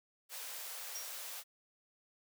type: high-pass noise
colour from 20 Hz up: white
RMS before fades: -45 dBFS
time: 0.29-1.44 s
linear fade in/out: 50 ms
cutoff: 460 Hz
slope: 48 dB/octave
type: tone with exponential decay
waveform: triangle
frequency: 5650 Hz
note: F8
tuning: 19 cents sharp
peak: -38 dBFS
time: 0.95-1.2 s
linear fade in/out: 5 ms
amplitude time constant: 54 ms
effects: none